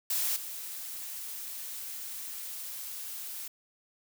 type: noise with level steps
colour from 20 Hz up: blue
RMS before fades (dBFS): -30 / -40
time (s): 0.1-3.48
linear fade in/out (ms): 5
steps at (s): 0.36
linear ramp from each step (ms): 5
effects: none